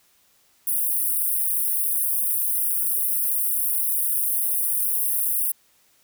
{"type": "high-pass noise", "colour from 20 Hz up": "white", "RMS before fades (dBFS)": -23, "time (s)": [0.67, 5.52], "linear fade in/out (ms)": 5, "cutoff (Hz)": 9200, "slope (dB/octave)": 96, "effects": ["white hiss -61 dBFS RMS until 6.03 s"]}